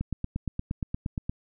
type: click train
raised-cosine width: 5 ms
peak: -17 dBFS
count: 12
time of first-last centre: 0.01-1.295 s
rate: 8.56 Hz
effects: none